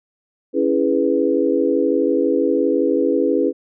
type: chord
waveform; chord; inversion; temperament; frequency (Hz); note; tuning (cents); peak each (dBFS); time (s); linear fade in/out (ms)
sine; C# minor seventh; none; equal; 277.2 / 329.6 / 415.3 / 493.9; C#4 / E4 / G#4 / B4; 0 / 0 / 0 / 0; -20; 0.53-3.53; 50
effects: none